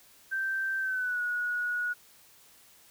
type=tone with pitch glide; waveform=sine; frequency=1562 to 1457.4 Hz; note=G6 to F#6; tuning=-7 to -27 cents; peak=-28 dBFS; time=0.31-1.94 s; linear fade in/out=20 ms; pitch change=-120 cents; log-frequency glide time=0.79-1.21 s; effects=white hiss -58 dBFS RMS until 2.9 s